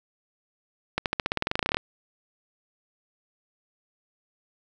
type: accelerating click train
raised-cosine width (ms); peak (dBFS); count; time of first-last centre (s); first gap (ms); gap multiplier
0.3; -8; 18; 0.98-1.77; 78; 0.93
effects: none